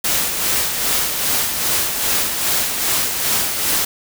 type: noise with tremolo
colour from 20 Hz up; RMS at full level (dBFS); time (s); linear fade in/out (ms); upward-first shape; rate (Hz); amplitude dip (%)
white; -17; 0.04-3.85; 5; sine; 2.5; 45
effects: none